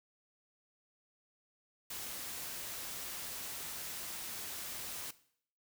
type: noise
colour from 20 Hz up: white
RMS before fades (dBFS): -43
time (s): 1.9-5.11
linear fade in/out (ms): 5
effects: noise-tail reverb RT60 0.6 s tail -17 dB re dry